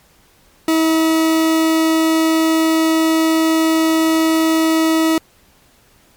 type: tone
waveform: 40% pulse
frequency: 321.5 Hz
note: E4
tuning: 43 cents flat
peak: -11 dBFS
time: 0.68-5.18 s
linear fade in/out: 2 ms
effects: pink hiss -52 dBFS RMS until 6.16 s + MP3 96 kbps